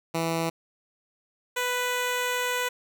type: tone pair in turn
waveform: 10% pulse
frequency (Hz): 164.81 / 495.2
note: E3 / B4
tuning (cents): 0 / +5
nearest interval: octave + perfect fifth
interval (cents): 1905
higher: second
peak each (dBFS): -17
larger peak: neither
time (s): 0.14-0.5 / 1.56-2.69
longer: second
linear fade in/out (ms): 10
effects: none